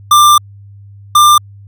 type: tone pair in turn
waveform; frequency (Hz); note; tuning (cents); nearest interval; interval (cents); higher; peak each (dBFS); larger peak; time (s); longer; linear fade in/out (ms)
square; 1187 / 1192.4; D6 / D6; +18 / +26; unison; 8; second; -4; neither; 0.11-0.38 / 1.15-1.38; first; 5
effects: added 100 Hz sine -33 dBFS peak until 1.67 s